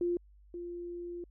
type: tone pair in turn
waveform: sine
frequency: 349.2 / 348 Hz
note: F4 / F4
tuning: 0 / -6 cents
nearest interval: unison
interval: 6 cents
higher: first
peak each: -28 / -38 dBFS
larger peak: first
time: 0.01-0.17 / 0.54-1.24 s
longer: second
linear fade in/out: 2 ms
effects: added 50 Hz sine -56 dBFS peak until 1.3 s